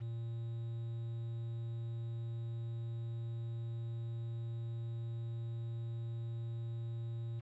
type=tone with quantisation; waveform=triangle; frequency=115.8 Hz; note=A#2; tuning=11 cents flat; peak=-36 dBFS; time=0-7.41 s; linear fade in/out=20 ms; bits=10; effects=low-pass 3000 Hz 12 dB/octave